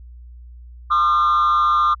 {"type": "tone with frequency modulation", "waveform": "sine", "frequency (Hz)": 1208, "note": "D6", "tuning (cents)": 48, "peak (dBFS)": -11, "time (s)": [0.9, 1.95], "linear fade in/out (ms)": 20, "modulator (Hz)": 149, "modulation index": 0.63, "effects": ["tanh soft clip ceiling -12 dBFS", "added 60 Hz sine -37 dBFS peak until 2 s"]}